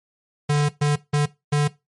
square tone bursts at uneven times, 146.8 Hz, D3, in tune, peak -17 dBFS, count 4, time 0.49-0.69 / 0.81-0.96 / 1.13-1.26 / 1.52-1.68 s, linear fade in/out 10 ms, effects noise-tail reverb RT60 0.2 s tail -18 dB re dry + MP3 48 kbps

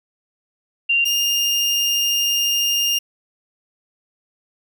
sine / 30% pulse tone pair in turn, 2774 / 2814 Hz, F7 / F7, -12 / +12 cents, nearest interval unison, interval 24 cents, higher second, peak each -14 dBFS, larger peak neither, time 0.89-1.05 / 1.05-2.99 s, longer second, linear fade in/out 10 ms, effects none

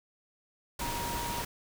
sine tone in noise, 947 Hz, A#5, 27 cents sharp, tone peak -36 dBFS, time 0.81-1.42 s, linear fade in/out 5 ms, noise pink, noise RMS -36 dBFS, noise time 0.79-1.45 s, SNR -3 dB, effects none

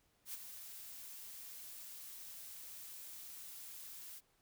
blue noise with ADSR envelope, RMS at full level -43 dBFS, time 0.25-4.21 s, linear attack 88 ms, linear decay 20 ms, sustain -8 dB, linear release 39 ms, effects pink hiss -75 dBFS RMS until 4.41 s

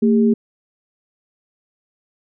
sine tone pair together, 225.5 / 403.8 Hz, A3 / G#4, +43 / -49 cents, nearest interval minor seventh, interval 1008 cents, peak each -12 / -18 dBFS, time 0.02-0.34 s, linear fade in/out 10 ms, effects none

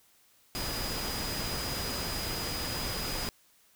sine tone in noise, 4943 Hz, D#8, 12 cents flat, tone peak -38 dBFS, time 0.55-3.29 s, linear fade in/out 0 ms, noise pink, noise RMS -35 dBFS, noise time 0.55-3.29 s, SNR -6 dB, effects white hiss -64 dBFS RMS until 3.75 s

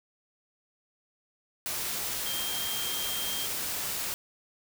sine tone in noise, 3191 Hz, G7, 30 cents sharp, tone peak -35 dBFS, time 2.26-3.46 s, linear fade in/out 0 ms, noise white, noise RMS -33 dBFS, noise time 1.66-4.14 s, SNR -5 dB, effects none

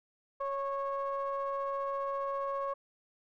triangle ring-modulated tone, 273.2 Hz, C#4, 25 cents flat, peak -27 dBFS, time 0.4-2.74 s, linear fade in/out 10 ms, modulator 827 Hz, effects none

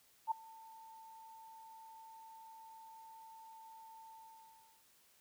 sine tone with ADSR envelope, 894 Hz, A5, 27 cents sharp, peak -29 dBFS, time 0.27-4.86 s, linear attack 43 ms, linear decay 7 ms, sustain -24 dB, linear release 740 ms, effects white hiss -69 dBFS RMS until 5.2 s

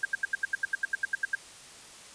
sine tone bursts, 1600 Hz, G6, 35 cents sharp, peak -23 dBFS, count 14, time 0.03-1.352 s, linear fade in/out 5 ms, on 22 ms, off 78 ms, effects white hiss -49 dBFS RMS until 2.14 s + resampled to 22050 Hz

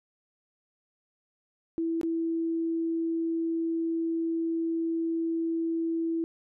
sine tone with dropouts, 329.6 Hz, E4, in tune, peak -26 dBFS, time 1.78-6.24 s, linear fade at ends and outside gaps 0 ms, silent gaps 2.013-2.032 s, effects none

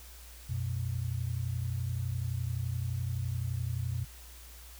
sine tone pair together, 90.9 / 122.61 Hz, F#2 / B2, -30 / -12 cents, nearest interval perfect fourth, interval 518 cents, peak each -34 / -33 dBFS, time 0.49-4.05 s, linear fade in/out 10 ms, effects added 60 Hz sine -49 dBFS peak until 4.79 s + white hiss -53 dBFS RMS until 4.79 s

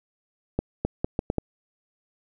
accelerating click train, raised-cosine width 2 ms, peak -10 dBFS, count 6, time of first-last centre 0.59-1.383 s, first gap 260 ms, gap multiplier 0.75, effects none

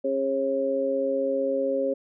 harmonic tone, 135.6 Hz, C#3, 38 cents flat, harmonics 2 / 3 / 4, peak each -30 / -30 / -24 dBFS, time 0.04-1.94 s, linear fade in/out 10 ms, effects none

